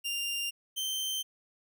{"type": "tone pair in turn", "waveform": "sawtooth", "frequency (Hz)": [2794, 3114], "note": ["F7", "G7"], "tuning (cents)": [0, -12], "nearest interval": "major second", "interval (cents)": 188, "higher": "second", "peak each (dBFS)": -28, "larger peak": "neither", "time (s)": [[0.04, 0.51], [0.76, 1.23]], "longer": "neither", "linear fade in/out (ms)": 20, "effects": []}